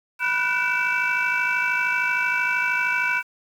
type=tone cluster; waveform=sine; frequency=983 / 1464 / 1517 / 2303 / 2661 Hz; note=B5 / F#6 / F#6 / D7 / E7; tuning=-8 / -19 / +43 / -34 / +16 cents; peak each=-28 / -25 / -25 / -24 / -27 dBFS; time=0.19-3.23 s; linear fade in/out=50 ms; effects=tanh soft clip ceiling -13 dBFS + 8-bit